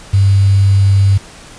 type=tone with quantisation; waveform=sine; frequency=98.2 Hz; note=G2; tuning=4 cents sharp; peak=-6 dBFS; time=0.13-1.18 s; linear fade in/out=10 ms; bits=5; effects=pink hiss -36 dBFS RMS until 1.58 s + resampled to 22050 Hz